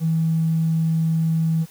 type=tone; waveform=triangle; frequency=161.9 Hz; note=E3; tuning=31 cents flat; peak=-13 dBFS; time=0-1.66 s; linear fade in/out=50 ms; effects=tanh soft clip ceiling -15 dBFS + white hiss -49 dBFS RMS until 1.7 s